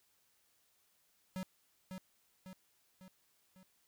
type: tone with echo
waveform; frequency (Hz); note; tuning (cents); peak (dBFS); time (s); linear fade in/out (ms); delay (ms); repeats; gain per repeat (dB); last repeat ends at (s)
square; 186.7; F#3; +16; -39; 1.36-1.43; 0; 550; 4; -5; 3.63
effects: white hiss -74 dBFS RMS until 3.87 s